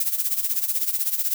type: noise with tremolo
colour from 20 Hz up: violet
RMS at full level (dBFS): -21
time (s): 0-1.34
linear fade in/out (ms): 2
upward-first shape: sine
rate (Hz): 16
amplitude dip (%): 75
effects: none